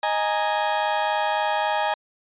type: chord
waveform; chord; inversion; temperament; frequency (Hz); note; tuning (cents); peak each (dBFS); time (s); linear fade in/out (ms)
35% pulse; D# suspended fourth; none; just; 622.3 / 829.7 / 933.4; D#5 / G#5 / A#5; 0 / -2 / +2; -25 / -22 / -25; 0.03-1.94; 2
effects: resampled to 8000 Hz